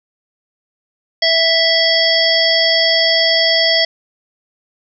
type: harmonic tone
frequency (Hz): 659.3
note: E5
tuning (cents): 0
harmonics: 1 / 3 / 5 / 7 / 8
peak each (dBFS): -17 / -17 / -17 / -17 / -17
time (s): 1.22-3.85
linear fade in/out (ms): 5
effects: none